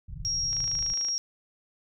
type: low-pass noise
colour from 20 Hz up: pink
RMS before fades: -39 dBFS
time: 0.08-0.93 s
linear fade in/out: 5 ms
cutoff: 170 Hz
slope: 96 dB/octave
type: tone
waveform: sine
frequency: 5600 Hz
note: F8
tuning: 4 cents sharp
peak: -26 dBFS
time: 0.25-1.18 s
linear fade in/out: 0 ms
type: click train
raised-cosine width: 0.2 ms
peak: -26 dBFS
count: 16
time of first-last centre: 0.53-1.086 s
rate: 27 Hz
effects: none